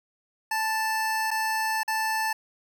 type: tone with dropouts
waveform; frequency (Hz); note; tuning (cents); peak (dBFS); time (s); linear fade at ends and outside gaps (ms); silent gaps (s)
25% pulse; 880; A5; 0; -21; 0.51-2.33; 5; 1.307-1.312 / 1.833-1.878
effects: none